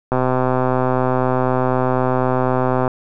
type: click train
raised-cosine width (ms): 1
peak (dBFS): -4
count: 354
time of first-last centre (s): 0.12-2.878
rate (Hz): 128
effects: none